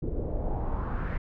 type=noise with low-pass filter sweep; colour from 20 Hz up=brown; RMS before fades=-30 dBFS; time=0.02-1.18 s; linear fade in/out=10 ms; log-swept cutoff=380 to 1900 Hz; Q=2.9; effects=none